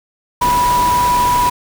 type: tone in noise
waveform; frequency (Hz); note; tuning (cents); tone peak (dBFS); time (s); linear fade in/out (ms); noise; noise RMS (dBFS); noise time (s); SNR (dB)
sine; 980; B5; -14; -11; 0.41-1.5; 10; pink; -22; 0.41-1.5; +8
effects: none